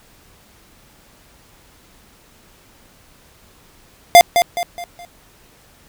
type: tone with echo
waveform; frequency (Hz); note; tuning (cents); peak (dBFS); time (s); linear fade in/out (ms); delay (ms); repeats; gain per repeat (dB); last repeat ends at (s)
square; 698.5; F5; 0; -3; 4.15-4.21; 0; 210; 4; -8; 5.05
effects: pink hiss -50 dBFS RMS until 5.88 s